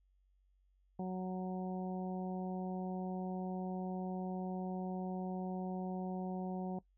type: harmonic tone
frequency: 185 Hz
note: F#3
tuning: in tune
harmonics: 1 / 2 / 3 / 4 / 5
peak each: -38 / -45 / -49 / -46 / -54 dBFS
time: 0.99-6.79 s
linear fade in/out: 5 ms
effects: noise-tail reverb RT60 0.1 s tail -20 dB re dry + added 47 Hz sine -69 dBFS peak until 6.97 s